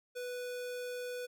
square tone, 493.9 Hz, B4, in tune, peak -39 dBFS, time 0.15-1.27 s, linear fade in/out 20 ms, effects none

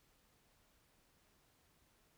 silence, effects pink hiss -73 dBFS RMS until 2.17 s

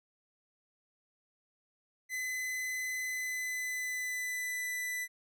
45% pulse tone with pitch glide, 2020 to 1989.9 Hz, B6 to B6, +39 to +13 cents, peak -34 dBFS, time 2.09-5.08 s, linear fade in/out 50 ms, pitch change -26 cents, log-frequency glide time 3.05-4.75 s, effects none

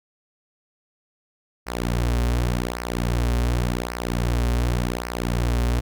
sawtooth tone with flanger, 60 Hz, B1, 49 cents flat, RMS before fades -23 dBFS, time 1.66-5.81 s, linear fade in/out 20 ms, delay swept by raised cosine 0.27 to 6.17 ms, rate 0.88 Hz, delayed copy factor -0.75, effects none

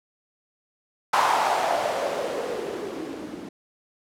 violet noise with low-pass filter sweep, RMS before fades -26 dBFS, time 1.13-3.49 s, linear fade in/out 5 ms, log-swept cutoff 970 to 260 Hz, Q 3.6, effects none

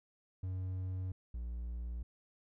triangle tone pair in turn, 93 / 59.09 Hz, F#2 / A#1, +9 / +24 cents, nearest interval minor sixth, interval 785 cents, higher first, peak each -34 / -36 dBFS, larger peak first, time 0.43-1.12 / 1.34-2.03 s, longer neither, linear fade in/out 5 ms, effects none

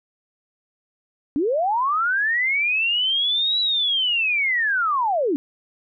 sine linear two-way sweep, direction up then down, 261.6 to 3951 to 261.6 Hz, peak -18 dBFS, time 1.36-5.36 s, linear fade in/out 0 ms, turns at 3.6 s, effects none

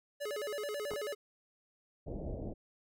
square tone with vibrato, 493.9 Hz, B4, in tune, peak -37 dBFS, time 0.2-1.15 s, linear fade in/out 20 ms, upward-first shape square, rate 9.2 Hz, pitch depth 270 cents each way
clicks, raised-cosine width 1 ms, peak -28 dBFS, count 2, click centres 0.915 / 0.936 s
pink low-pass noise, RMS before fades -40 dBFS, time 2.06-2.54 s, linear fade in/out 20 ms, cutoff 680 Hz, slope 48 dB/octave
effects none

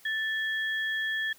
sine tone pair together, 1760 / 3306 Hz, A6 / G#7, 0 / -9 cents, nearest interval major seventh, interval 1091 cents, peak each -28 / -36 dBFS, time 0.05-1.33 s, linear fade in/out 5 ms, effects white hiss -57 dBFS RMS until 1.38 s

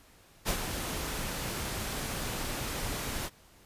pink noise with ADSR envelope, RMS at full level -28 dBFS, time 0.45-3.3 s, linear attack 36 ms, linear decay 80 ms, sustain -7 dB, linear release 45 ms, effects pink hiss -59 dBFS RMS until 3.65 s + resampled to 32000 Hz

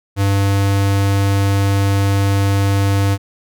square tone, 99 Hz, G2, 18 cents sharp, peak -13 dBFS, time 0.16-3.18 s, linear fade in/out 50 ms, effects none

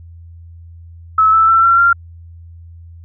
sine tone with pitch steps, 1298 / 1319.2 / 1340.7 / 1362.5 / 1384.7 Hz, E6 / E6 / E6 / F6 / F6, -27 / +1 / +29 / -43 / -15 cents, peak -7 dBFS, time 1.18-1.93 s, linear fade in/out 5 ms, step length 150 ms, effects added 84 Hz sine -34 dBFS peak until 3.04 s

